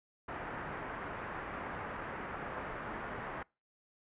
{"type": "low-pass noise", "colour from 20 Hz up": "white", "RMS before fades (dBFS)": -42, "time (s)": [0.28, 3.43], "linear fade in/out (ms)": 5, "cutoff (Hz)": 1700, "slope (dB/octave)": 24, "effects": ["noise-tail reverb RT60 0.3 s tail -26 dB re dry", "resampled to 8000 Hz"]}